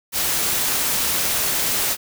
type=noise; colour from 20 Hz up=white; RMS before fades=-21 dBFS; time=0.12-1.97 s; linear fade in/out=50 ms; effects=none